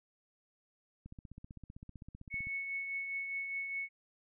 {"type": "click train", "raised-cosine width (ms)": 5, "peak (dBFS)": -36, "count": 23, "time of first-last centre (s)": [1.06, 2.47], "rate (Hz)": 15.6}
{"type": "tone with tremolo", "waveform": "sine", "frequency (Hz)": 2208, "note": "C#7", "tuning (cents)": -7, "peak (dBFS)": -34, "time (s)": [2.3, 3.89], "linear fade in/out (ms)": 50, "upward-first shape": "triangle", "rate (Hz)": 4.9, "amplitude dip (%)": 45}
{"effects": []}